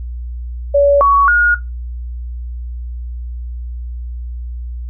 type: tone with pitch steps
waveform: sine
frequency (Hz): 568 / 1122 / 1435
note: C#5 / C#6 / F6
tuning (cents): +42 / +21 / +47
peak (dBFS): -7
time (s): 0.74-1.55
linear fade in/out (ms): 10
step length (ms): 270
effects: noise-tail reverb RT60 0.2 s tail -19 dB re dry + added 60 Hz sine -22 dBFS peak until 4.89 s